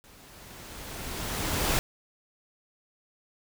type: noise with level ramp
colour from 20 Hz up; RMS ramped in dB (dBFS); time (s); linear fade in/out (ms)
pink; -54 to -25; 0.04-1.79; 0
effects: none